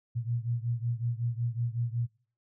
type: beating tone pair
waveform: sine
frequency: 116.54 / 121.94 Hz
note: A#2 / B2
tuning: 0 / -22 cents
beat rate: 5.4 Hz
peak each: -31 / -33 dBFS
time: 0.15-2.07 s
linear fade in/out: 20 ms
effects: noise-tail reverb RT60 0.4 s tail -21 dB re dry